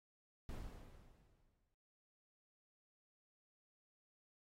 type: noise with exponential decay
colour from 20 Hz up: brown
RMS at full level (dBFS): -45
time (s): 0.49-1.74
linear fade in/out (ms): 0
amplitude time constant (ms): 270
effects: noise-tail reverb RT60 0.1 s tail -23 dB re dry + AAC 48 kbps